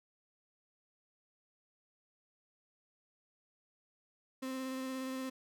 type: tone with vibrato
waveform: 35% pulse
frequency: 261.6 Hz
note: C4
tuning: in tune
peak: -36 dBFS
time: 4.42-5.3 s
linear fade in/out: 10 ms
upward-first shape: square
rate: 17 Hz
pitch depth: 11 cents each way
effects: none